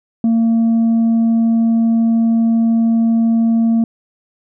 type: tone with tanh clipping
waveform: sine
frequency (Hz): 228.2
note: A#3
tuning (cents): -37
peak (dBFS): -11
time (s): 0.24-3.84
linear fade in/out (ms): 2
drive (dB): 2
effects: none